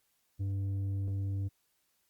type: tone with tanh clipping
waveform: sine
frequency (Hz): 98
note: G2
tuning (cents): 0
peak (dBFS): -32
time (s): 0.39-1.49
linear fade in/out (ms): 20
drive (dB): 6
effects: white hiss -75 dBFS RMS until 2.09 s + Opus 48 kbps